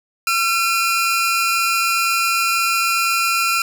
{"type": "tone pair together", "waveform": "sawtooth", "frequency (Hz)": [1357, 2441], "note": ["E6", "D#7"], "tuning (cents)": [50, -34], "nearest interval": "minor seventh", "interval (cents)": 1016, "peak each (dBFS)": [-14, -17], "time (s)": [0.27, 3.62], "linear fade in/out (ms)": 2, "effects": []}